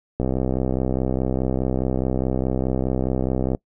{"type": "click train", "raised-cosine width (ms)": 2, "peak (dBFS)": -9, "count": 218, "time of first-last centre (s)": [0.2, 3.549], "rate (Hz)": 64.8, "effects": ["noise-tail reverb RT60 0.1 s tail -23 dB re dry"]}